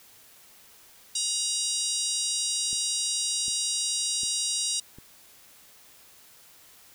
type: harmonic tone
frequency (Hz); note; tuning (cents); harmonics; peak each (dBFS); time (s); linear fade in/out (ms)
952; A#5; +36; 3 / 4 / 5 / 6 / 7 / 8 / 9 / 10; -39 / -33 / -33 / -32 / -38 / -34 / -35 / -35; 1.15-4.8; 5
type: click train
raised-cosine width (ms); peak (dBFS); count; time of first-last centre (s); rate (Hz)
3; -33; 4; 2.73-4.986; 1.33
effects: white hiss -54 dBFS RMS until 6.94 s